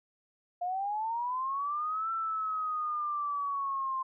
sine linear two-way sweep, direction up then down, 698.5 to 1342 to 1045 Hz, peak -30 dBFS, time 0.61-4.03 s, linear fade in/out 10 ms, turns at 2.11 s, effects none

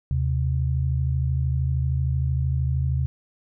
sine tone pair together, 77.78 / 130.81 Hz, D#2 / C3, 0 / 0 cents, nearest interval major sixth, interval 900 cents, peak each -23 dBFS, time 0.11-3.06 s, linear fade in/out 0 ms, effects none

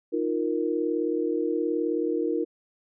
sine chord, Eb suspended second, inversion none, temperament just, 311.1 / 350 / 466.7 Hz, Eb4 / F4 / Bb4, 0 / +4 / +2 cents, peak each -28 dBFS, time 0.12-2.45 s, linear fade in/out 20 ms, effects none

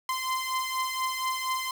sawtooth beating tone pair, 1034 / 1038.2 Hz, C6 / C6, -21 / -14 cents, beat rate 4.2 Hz, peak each -29 / -26 dBFS, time 0.09-1.71 s, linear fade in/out 2 ms, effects 8-bit

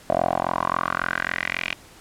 10% pulse tone with band-pass filter sweep, 43.65 Hz, F1, in tune, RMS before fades -25 dBFS, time 0.1-1.74 s, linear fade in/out 0 ms, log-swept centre 640 to 2600 Hz, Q 4.4, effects pink hiss -48 dBFS RMS until 2 s + low-pass 12000 Hz 12 dB/octave

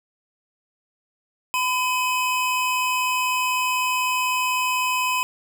square tone pair together, 1008 / 2540 Hz, B5 / D#7, +35 / +35 cents, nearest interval octave + major third, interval 1600 cents, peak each -23 / -25 dBFS, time 1.54-5.23 s, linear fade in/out 0 ms, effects none

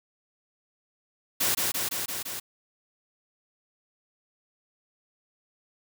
white noise with echo, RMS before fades -25 dBFS, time 1.4-1.55 s, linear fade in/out 10 ms, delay 170 ms, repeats 5, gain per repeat -2 dB, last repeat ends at 2.4 s, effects none

